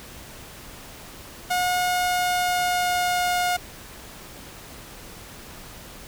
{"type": "tone with pitch glide", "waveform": "sawtooth", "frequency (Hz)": [722, 716.2], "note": ["F#5", "F5"], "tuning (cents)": [-43, 43], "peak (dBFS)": -17, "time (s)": [1.5, 3.57], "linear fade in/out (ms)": 10, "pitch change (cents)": -14, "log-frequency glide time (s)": [1.82, 3.34], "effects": ["pink hiss -42 dBFS RMS until 6.07 s"]}